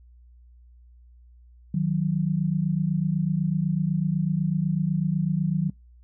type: tone pair together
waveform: sine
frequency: 155.58 / 183.6 Hz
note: D#3 / F#3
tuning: 0 / -13 cents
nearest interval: minor third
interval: 287 cents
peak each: -24 dBFS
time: 1.74-5.7 s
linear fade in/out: 5 ms
effects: noise-tail reverb RT60 0.2 s tail -26 dB re dry + added 60 Hz sine -49 dBFS peak until 6.03 s